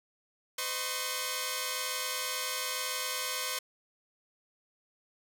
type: tone cluster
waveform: 5% pulse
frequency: 509 / 615 / 1088 Hz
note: C5 / D#5 / C#6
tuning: -48 / -20 / -33 cents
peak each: -25 / -29 / -23 dBFS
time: 0.58-3.59 s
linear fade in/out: 5 ms
effects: none